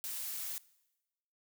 blue noise, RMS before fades -40 dBFS, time 0.04-0.58 s, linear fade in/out 0 ms, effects noise-tail reverb RT60 1.0 s tail -21 dB re dry

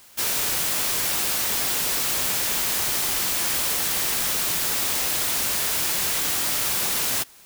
white noise, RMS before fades -24 dBFS, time 0.17-7.24 s, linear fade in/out 20 ms, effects white hiss -50 dBFS RMS until 7.45 s

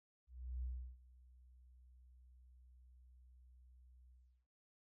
sine tone with ADSR envelope, 62.3 Hz, B1, 16 cents sharp, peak -39 dBFS, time 0.27-4.47 s, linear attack 360 ms, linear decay 340 ms, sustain -22 dB, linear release 360 ms, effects none

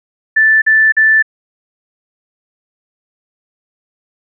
sine tone bursts, 1760 Hz, A6, in tune, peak -6 dBFS, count 3, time 0.36-1.226 s, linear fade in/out 10 ms, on 260 ms, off 43 ms, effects none

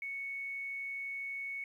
sine tone with quantisation, 2217 Hz, C#7, in tune, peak -37 dBFS, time 0.02-1.64 s, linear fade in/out 2 ms, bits 11, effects resampled to 32000 Hz

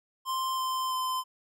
square tone with pitch steps, 1046.5 / 1038.1 / 1029.7 Hz, C6 / C6 / C6, 0 / -14 / -28 cents, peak -29 dBFS, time 0.25-1.24 s, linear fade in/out 50 ms, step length 330 ms, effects none

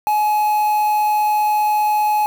triangle tone with quantisation, 845 Hz, G#5, 30 cents sharp, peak -12 dBFS, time 0.07-2.26 s, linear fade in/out 0 ms, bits 5, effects none

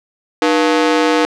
sawtooth ring-modulated tone, 395 Hz, G4, 13 cents sharp, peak -4 dBFS, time 0.42-1.25 s, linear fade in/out 0 ms, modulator 89 Hz, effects low-pass 5000 Hz 12 dB/octave

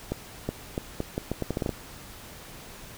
accelerating click train, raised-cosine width 2 ms, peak -14 dBFS, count 12, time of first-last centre 0.12-1.692 s, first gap 370 ms, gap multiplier 0.78, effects pink hiss -45 dBFS RMS until 2.97 s

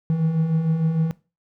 triangle beating tone pair, 155.56 / 162.16 Hz, D#3 / E3, 0 / -28 cents, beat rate 6.6 Hz, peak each -25 / -17 dBFS, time 0.1-1.11 s, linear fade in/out 0 ms, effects noise-tail reverb RT60 0.3 s tail -20 dB re dry

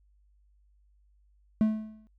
triangle tone with exponential decay, 217 Hz, A3, 24 cents flat, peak -16 dBFS, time 1.61-2.07 s, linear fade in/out 0 ms, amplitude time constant 100 ms, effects noise-tail reverb RT60 0.1 s tail -25 dB re dry + added 50 Hz sine -61 dBFS peak until 2.18 s

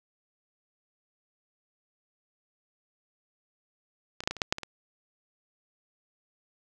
clicks, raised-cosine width 0.2 ms, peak -18 / -22 / -8 / -15 / -24 / -7 / -6 / -18 / -20 dBFS, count 9, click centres 4.205 / 4.237 / 4.275 / 4.31 / 4.367 / 4.418 / 4.525 / 4.584 / 4.633 s, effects none

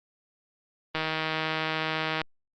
click train, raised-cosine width 0.3 ms, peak -12 dBFS, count 201, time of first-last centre 0.95-2.216 s, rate 158 Hz, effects low-pass 5000 Hz 12 dB/octave + Opus 32 kbps

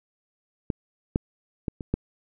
clicks, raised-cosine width 3 ms, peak -12 / -8 / -14 / -21 / -10 dBFS, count 5, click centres 0.702 / 1.159 / 1.682 / 1.808 / 1.94 s, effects none

